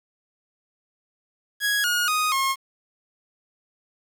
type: tone with pitch steps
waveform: sawtooth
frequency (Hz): 1661.2 / 1437.8 / 1244.5 / 1077.2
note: G#6 / F6 / D#6 / C#6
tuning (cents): 0 / +50 / 0 / -50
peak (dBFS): -17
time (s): 1.6-2.56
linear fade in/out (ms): 50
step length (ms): 240
effects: 8-bit